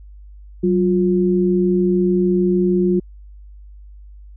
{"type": "tone pair together", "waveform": "sine", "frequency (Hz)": [188.17, 354.8], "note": ["F#3", "F4"], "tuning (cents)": [29, 27], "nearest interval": "major seventh", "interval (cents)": 1098, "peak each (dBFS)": -16, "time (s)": [0.63, 3], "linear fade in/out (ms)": 10, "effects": ["added 50 Hz sine -37 dBFS peak until 4.36 s"]}